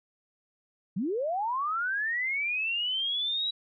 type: linear sweep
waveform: sine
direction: up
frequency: 161.6 to 3901 Hz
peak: -27 dBFS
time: 0.96-3.51 s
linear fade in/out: 10 ms
effects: none